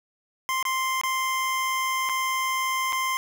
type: tone with dropouts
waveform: 25% pulse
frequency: 1046.5 Hz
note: C6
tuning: in tune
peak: -20 dBFS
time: 0.49-3.17 s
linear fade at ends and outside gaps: 0 ms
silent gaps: 0.627-0.652 / 1.013-1.035 / 2.09-2.095 / 2.924-2.929 s
effects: none